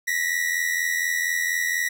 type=tone pair together; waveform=45% pulse; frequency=1883 / 1967.2 Hz; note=A#6 / B6; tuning=+17 / -7 cents; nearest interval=minor second; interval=76 cents; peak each=-25 dBFS; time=0.07-1.89 s; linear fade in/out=10 ms; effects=none